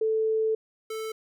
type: tone pair in turn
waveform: sine / square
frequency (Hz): 440 / 440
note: A4 / A4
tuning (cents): 0 / 0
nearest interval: unison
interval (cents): 0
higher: neither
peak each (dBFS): -22 / -32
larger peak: first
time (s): 0.01-0.55 / 0.9-1.12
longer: first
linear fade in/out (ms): 5
effects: none